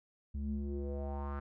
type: tone with low-pass filter sweep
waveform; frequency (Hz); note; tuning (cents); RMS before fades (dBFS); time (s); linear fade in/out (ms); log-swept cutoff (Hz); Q
square; 70.5; C#2; +30; -38; 0.34-1.4; 10; 150 to 1400; 3.9
effects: none